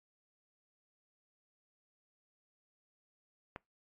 click, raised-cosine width 0.5 ms, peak -27 dBFS, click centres 3.561 s, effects noise-tail reverb RT60 0.2 s tail -24 dB re dry + AAC 48 kbps

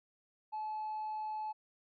sine tone with hard clipping, 861 Hz, A5, 38 cents flat, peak -37 dBFS, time 0.52-1.53 s, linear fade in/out 20 ms, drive 1 dB, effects resampled to 11025 Hz

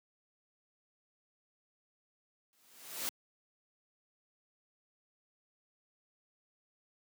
white noise with exponential growth, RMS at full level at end -34 dBFS, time 2.53-3.09 s, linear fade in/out 0 ms, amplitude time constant 120 ms, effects high-pass 150 Hz 12 dB/octave

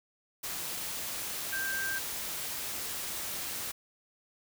sine tone in noise, 1577 Hz, G6, 10 cents sharp, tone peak -32 dBFS, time 1.52-1.99 s, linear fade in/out 10 ms, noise white, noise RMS -37 dBFS, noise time 0.43-3.72 s, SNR +2 dB, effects none

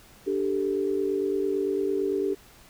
sine chord, D suspended fourth, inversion none, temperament just, 293.7 / 391.6 / 440.5 Hz, D4 / G4 / A4, 0 / -2 / +2 cents, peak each -31 / -25 / -31 dBFS, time 0.26-2.35 s, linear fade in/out 20 ms, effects pink hiss -53 dBFS RMS until 2.69 s

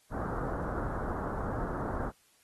pink low-pass noise, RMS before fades -35 dBFS, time 0.1-2.12 s, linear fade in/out 50 ms, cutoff 1500 Hz, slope 48 dB/octave, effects white hiss -66 dBFS RMS until 2.43 s + AAC 32 kbps

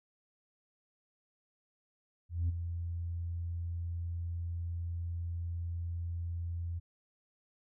sine tone with ADSR envelope, 85.3 Hz, F2, 40 cents flat, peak -25 dBFS, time 2.29-6.8 s, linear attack 200 ms, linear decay 19 ms, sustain -9 dB, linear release 22 ms, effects tanh soft clip ceiling -26 dBFS

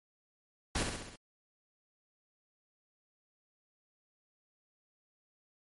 pink noise with echo, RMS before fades -32 dBFS, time 0.75-0.83 s, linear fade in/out 5 ms, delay 66 ms, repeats 5, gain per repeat -4 dB, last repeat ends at 1.16 s, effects MP3 48 kbps

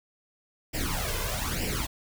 pink noise with flanger, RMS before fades -30 dBFS, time 0.73-1.87 s, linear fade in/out 20 ms, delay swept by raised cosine 0.39 to 1.99 ms, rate 1.1 Hz, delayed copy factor +0.8, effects none

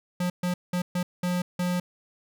square tone bursts at uneven times, 178.6 Hz, F3, 39 cents sharp, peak -25 dBFS, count 6, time 0.2-0.3 / 0.43-0.54 / 0.73-0.82 / 0.95-1.03 / 1.23-1.42 / 1.59-1.8 s, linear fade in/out 5 ms, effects none

